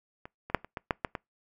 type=clicks; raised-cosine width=0.5 ms; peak=-27 / -25 / -6 / -28 / -20 / -10 / -13 / -18 dBFS; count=8; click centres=0.255 / 0.5 / 0.547 / 0.646 / 0.772 / 0.908 / 1.048 / 1.152 s; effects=noise-tail reverb RT60 0.2 s tail -26 dB re dry